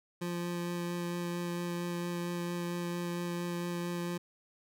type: tone with vibrato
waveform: 25% pulse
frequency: 174 Hz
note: F3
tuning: 6 cents flat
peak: -30 dBFS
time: 0.21-4.18 s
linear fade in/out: 10 ms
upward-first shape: sine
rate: 4.4 Hz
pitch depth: 9 cents each way
effects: none